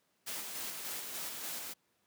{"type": "noise with tremolo", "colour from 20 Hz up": "white", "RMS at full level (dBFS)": -40, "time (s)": [0.26, 1.74], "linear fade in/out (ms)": 20, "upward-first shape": "square", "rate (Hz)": 3.4, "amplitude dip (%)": 30, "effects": ["pink hiss -75 dBFS RMS until 2.06 s", "high-pass 150 Hz 12 dB/octave"]}